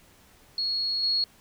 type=tone with level steps; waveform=sine; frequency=4323 Hz; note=C#8; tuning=44 cents flat; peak=-25 / -22 dBFS; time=0.58-1.24 s; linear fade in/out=2 ms; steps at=1.03 s; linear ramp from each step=2 ms; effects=pink hiss -57 dBFS RMS until 1.4 s